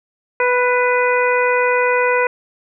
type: harmonic tone with a mistuned harmonic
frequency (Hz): 493.9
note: B4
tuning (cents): 0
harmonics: 1 / 2 / 3 / 4 / 5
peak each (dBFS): -16 / -19 / -21 / -22 / -23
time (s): 0.4-2.27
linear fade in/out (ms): 2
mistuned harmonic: 4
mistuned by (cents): +24
effects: none